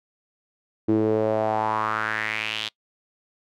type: tone with band-pass filter sweep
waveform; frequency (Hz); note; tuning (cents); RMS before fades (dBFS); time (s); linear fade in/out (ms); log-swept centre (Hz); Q
sawtooth; 108.8; A2; -19; -24; 0.88-2.69; 10; 320 to 3500; 4.2
effects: noise-tail reverb RT60 0.1 s tail -23 dB re dry